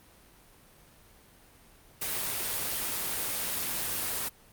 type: noise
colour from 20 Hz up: white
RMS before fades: -32 dBFS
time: 2.01-4.29 s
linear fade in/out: 10 ms
effects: pink hiss -57 dBFS RMS until 4.52 s + Opus 32 kbps